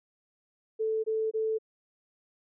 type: tone bursts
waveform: sine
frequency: 440 Hz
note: A4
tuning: in tune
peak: -26 dBFS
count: 3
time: 0.79-1.586 s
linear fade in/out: 20 ms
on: 250 ms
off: 23 ms
effects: none